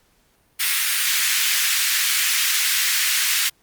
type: high-pass noise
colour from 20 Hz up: pink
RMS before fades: -20 dBFS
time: 0.59-3.5 s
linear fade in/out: 20 ms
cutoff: 1700 Hz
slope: 24 dB/octave
effects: pink hiss -61 dBFS RMS until 3.62 s + Opus 48 kbps